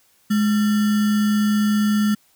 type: tone with sample-and-hold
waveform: sine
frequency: 210 Hz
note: G#3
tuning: 19 cents sharp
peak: -15 dBFS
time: 0.3-2.15 s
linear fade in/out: 10 ms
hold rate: 1575 Hz
effects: white hiss -59 dBFS RMS until 2.35 s